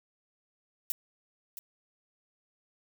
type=noise with echo; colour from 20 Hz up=violet; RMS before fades=-31 dBFS; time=0.9-0.92 s; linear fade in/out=0 ms; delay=670 ms; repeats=1; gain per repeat=-11 dB; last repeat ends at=1.59 s; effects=none